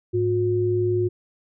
sine tone pair together, 106.3 / 359.4 Hz, G#2 / F4, +41 / +50 cents, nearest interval octave + major sixth, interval 2109 cents, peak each -24 / -20 dBFS, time 0.13-1.09 s, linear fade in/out 20 ms, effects none

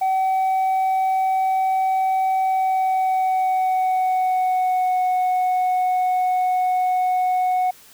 sine tone with pitch glide, 760 to 735.8 Hz, F#5 to F#5, +46 to -10 cents, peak -14 dBFS, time 0.01-7.71 s, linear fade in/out 10 ms, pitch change -56 cents, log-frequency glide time 2.4-5.05 s, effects tanh soft clip ceiling -16 dBFS + white hiss -48 dBFS RMS until 7.93 s

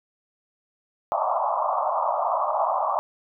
pink band-pass noise, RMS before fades -24 dBFS, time 1.12-2.99 s, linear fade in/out 0 ms, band 590 to 1200 Hz, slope 96 dB/octave, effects none

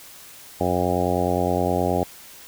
harmonic tone, 89.6 Hz, F2, 45 cents sharp, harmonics 1 / 2 / 3 / 4 / 5 / 6 / 7 / 8 / 9, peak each -28 / -28 / -28 / -28 / -28 / -28 / -28 / -28 / -28 dBFS, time 0.6-2.04 s, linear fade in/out 10 ms, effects white hiss -44 dBFS RMS until 2.47 s

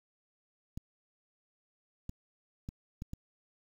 clicks, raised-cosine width 5 ms, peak -27 dBFS, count 5, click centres 0.775 / 2.094 / 2.689 / 3.021 / 3.134 s, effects 9-bit

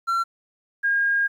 triangle / sine tone pair in turn, 1360 / 1622 Hz, F6 / G#6, -46 / -41 cents, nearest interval minor third, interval 305 cents, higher second, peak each -18 dBFS, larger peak neither, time 0.07-0.24 / 0.83-1.28 s, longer second, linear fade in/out 20 ms, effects 10-bit

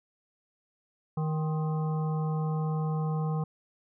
harmonic tone with a mistuned harmonic, 156.4 Hz, D#3, 9 cents sharp, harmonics 1 / 3 / 5 / 7 / 8, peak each -27 / -39 / -40 / -43 / -48 dBFS, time 1.17-3.44 s, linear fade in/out 5 ms, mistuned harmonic 7, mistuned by -60 cents, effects none

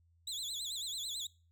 30% pulse tone with vibrato, 3714 Hz, A#7, 7 cents flat, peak -35 dBFS, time 0.27-1.27 s, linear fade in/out 5 ms, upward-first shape sine, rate 9.1 Hz, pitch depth 180 cents each way, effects noise-tail reverb RT60 0.4 s tail -24 dB re dry + added 84 Hz sine -66 dBFS peak until 1.51 s

